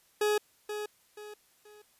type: tone with echo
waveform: 40% pulse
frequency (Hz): 420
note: G#4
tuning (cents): +19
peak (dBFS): -24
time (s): 0.21-0.38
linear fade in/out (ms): 5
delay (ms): 480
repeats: 3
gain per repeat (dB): -9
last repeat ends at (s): 1.82
effects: white hiss -66 dBFS RMS until 1.99 s + resampled to 32000 Hz